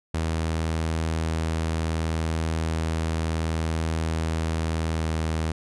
sawtooth tone with pitch glide, 80.7 to 80 Hz, E2 to D#2, -36 to +49 cents, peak -20 dBFS, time 0.14-5.52 s, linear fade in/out 5 ms, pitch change -15 cents, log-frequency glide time 4.94-5.05 s, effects resampled to 24000 Hz

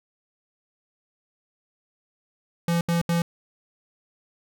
square tone bursts, 170 Hz, F3, 46 cents flat, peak -21 dBFS, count 3, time 2.68-3.22 s, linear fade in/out 2 ms, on 130 ms, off 75 ms, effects none

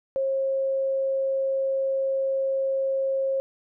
sine tone, 538 Hz, C5, 48 cents sharp, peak -22 dBFS, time 0.16-3.4 s, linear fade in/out 0 ms, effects none

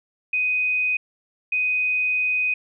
sine tone pair in turn, 2500 / 2500 Hz, D#7 / D#7, +8 / +8 cents, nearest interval unison, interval 0 cents, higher neither, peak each -19 dBFS, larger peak neither, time 0.33-0.97 / 1.52-2.54 s, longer second, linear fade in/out 5 ms, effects none

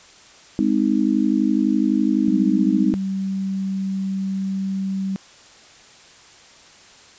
sine chord, Ab major, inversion none, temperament just, 207.7 / 259.6 / 311.5 Hz, Ab3 / C4 / Eb4, 0 / -13 / +2 cents, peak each -20 dBFS, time 0.59-2.94 s, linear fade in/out 0 ms
sine tone, 192.8 Hz, G3, 28 cents flat, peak -21 dBFS, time 2.28-5.16 s, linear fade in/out 0 ms
effects white hiss -47 dBFS RMS until 7.18 s + resampled to 16000 Hz

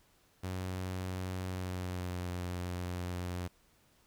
sawtooth tone with pitch glide, 92.5 to 89.3 Hz, F#2 to F2, 0 to +39 cents, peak -32 dBFS, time 0.43-3.48 s, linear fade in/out 10 ms, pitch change -61 cents, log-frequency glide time 1.5-2.25 s, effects pink hiss -68 dBFS RMS until 4.06 s

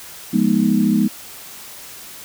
sine chord, F half-diminished seventh, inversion none, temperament equal with one note detuned, 174.61 / 207.7 / 241.4 / 311.1 Hz, F3 / Ab3 / Cb4 / Eb4, 0 / 0 / -39 / 0 cents, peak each -22 / -16 / -18 / -21 dBFS, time 0.33-1.08 s, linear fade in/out 10 ms, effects white hiss -37 dBFS RMS until 2.24 s

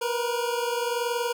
25% pulse tone pair together, 473.1 / 493.9 Hz, A#4 / B4, +26 / 0 cents, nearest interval minor second, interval 74 cents, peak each -23 / -27 dBFS, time 0.01-1.33 s, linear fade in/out 10 ms, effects none

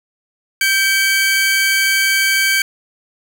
sawtooth tone pair together, 1568 / 2286 Hz, G6 / D7, 0 / -47 cents, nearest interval perfect fifth, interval 653 cents, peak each -12 dBFS, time 0.61-2.62 s, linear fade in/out 2 ms, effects none

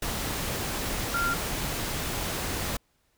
sine tone in noise, 1386 Hz, F6, 14 cents flat, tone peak -25 dBFS, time 1.14-1.34 s, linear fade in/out 5 ms, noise pink, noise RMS -31 dBFS, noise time 0.02-2.77 s, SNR +3 dB, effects pink hiss -70 dBFS RMS until 3.17 s

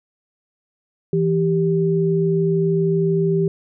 sine tone pair together, 164.9 / 392.2 Hz, E3 / G4, +1 / +1 cents, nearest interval octave + minor third, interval 1500 cents, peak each -18 dBFS, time 1.13-3.48 s, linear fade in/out 2 ms, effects none

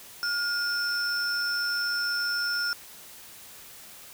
sine tone pair together, 1422 / 5346 Hz, F6 / E8, +31 / +23 cents, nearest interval octave + major seventh, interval 2292 cents, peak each -26 / -27 dBFS, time 0.23-2.73 s, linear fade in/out 0 ms, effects tanh soft clip ceiling -22 dBFS + white hiss -47 dBFS RMS until 4.13 s

